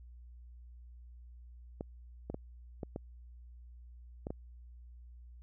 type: clicks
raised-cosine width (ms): 2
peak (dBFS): -25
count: 7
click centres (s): 1.809 / 2.3 / 2.344 / 2.832 / 2.961 / 4.269 / 4.305
effects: added 60 Hz sine -50 dBFS peak until 5.42 s